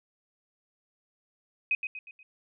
sine tone with echo, 2518 Hz, D#7, 20 cents sharp, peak -23 dBFS, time 1.71-1.75 s, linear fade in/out 2 ms, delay 120 ms, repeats 4, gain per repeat -7 dB, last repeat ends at 2.23 s, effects none

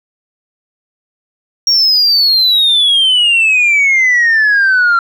sine exponential sweep, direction down, 5620 to 1364 Hz, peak -5 dBFS, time 1.67-4.99 s, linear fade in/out 2 ms, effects tanh soft clip ceiling -5 dBFS

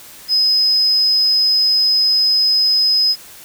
sine tone, 5060 Hz, D#8, 28 cents sharp, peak -11 dBFS, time 0.28-3.16 s, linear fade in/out 50 ms, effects white hiss -39 dBFS RMS until 3.44 s

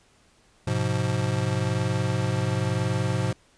square chord, F diminished, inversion first, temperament just, 104.77 / 125.72 / 174.61 Hz, Ab2 / Cb3 / F3, +16 / +31 / 0 cents, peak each -28 / -27 / -31 dBFS, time 0.67-3.33 s, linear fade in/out 5 ms, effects pink hiss -60 dBFS RMS until 3.57 s + resampled to 22050 Hz

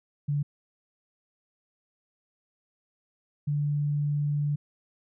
sine tone pair in turn, 144.8 / 146.23 Hz, D3 / D3, -24 / -7 cents, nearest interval unison, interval 17 cents, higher second, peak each -24 dBFS, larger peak neither, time 0.28-0.43 / 3.47-4.56 s, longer second, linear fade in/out 10 ms, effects none

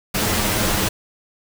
pink noise with comb filter, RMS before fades -20 dBFS, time 0.14-0.89 s, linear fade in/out 10 ms, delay 9.5 ms, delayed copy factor +0.65, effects none

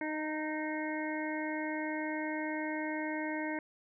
harmonic tone with a mistuned harmonic, 308.9 Hz, D#4, 12 cents flat, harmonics 1 / 2 / 3 / 5 / 6 / 7, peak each -36 / -41 / -42 / -45 / -43 / -43 dBFS, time 0.01-3.59 s, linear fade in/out 2 ms, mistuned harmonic 3, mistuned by -15 cents, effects none

